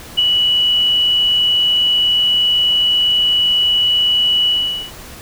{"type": "tone with ADSR envelope", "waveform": "sine", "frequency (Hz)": 2944, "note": "F#7", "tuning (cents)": -9, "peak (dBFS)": -7, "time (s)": [0.17, 4.92], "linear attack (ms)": 22, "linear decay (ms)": 5, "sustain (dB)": -4, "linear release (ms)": 440, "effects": ["pink hiss -35 dBFS RMS until 5.21 s"]}